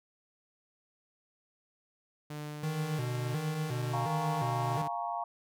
sawtooth tone with tremolo, 149.5 Hz, D3, 31 cents sharp, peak -34 dBFS, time 2.3-4.88 s, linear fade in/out 5 ms, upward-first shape sine, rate 2.1 Hz, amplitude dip 25%
square tone with vibrato, 139.1 Hz, C#3, 6 cents sharp, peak -33 dBFS, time 2.63-4.82 s, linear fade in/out 5 ms, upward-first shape square, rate 1.4 Hz, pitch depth 210 cents each way
sine chord, Bb minor seventh, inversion second, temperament equal, 698.5 / 830.6 / 932.3 / 1108.7 Hz, F5 / Ab5 / Bb5 / Db6, 0 / 0 / 0 / 0 cents, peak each -36 / -40 / -37 / -40 dBFS, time 3.93-5.24 s, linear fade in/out 5 ms
effects none

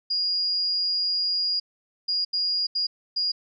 sine tone bursts at uneven times, 4858 Hz, D#8, 42 cents flat, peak -22 dBFS, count 5, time 0.1-1.6 / 2.08-2.25 / 2.33-2.67 / 2.75-2.87 / 3.16-3.32 s, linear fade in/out 10 ms, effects none

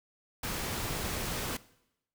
pink noise, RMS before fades -35 dBFS, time 0.43-1.57 s, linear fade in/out 5 ms, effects noise-tail reverb RT60 0.8 s tail -19 dB re dry

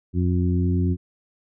harmonic tone with a mistuned harmonic, 89.4 Hz, F2, 41 cents sharp, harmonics 1 / 2 / 3 / 4, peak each -20 / -24 / -27 / -31 dBFS, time 0.13-0.97 s, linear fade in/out 50 ms, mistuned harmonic 1, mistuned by -15 cents, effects none

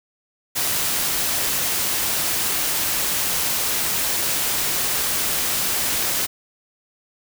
white noise, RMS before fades -22 dBFS, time 0.55-6.27 s, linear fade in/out 20 ms, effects none

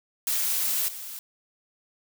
blue noise with level steps, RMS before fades -26 / -38 dBFS, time 0.27-1.19 s, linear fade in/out 2 ms, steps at 0.88 s, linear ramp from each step 5 ms, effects none

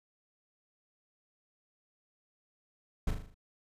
brown noise with echo, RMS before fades -28 dBFS, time 3.07-3.11 s, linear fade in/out 5 ms, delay 39 ms, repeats 6, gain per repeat -5 dB, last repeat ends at 3.344 s, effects resampled to 32000 Hz

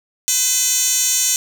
10% pulse tone with high-pass filter, 507 Hz, B4, 45 cents sharp, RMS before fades -17 dBFS, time 0.28-1.36 s, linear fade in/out 0 ms, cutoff 5600 Hz, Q 4.2, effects none

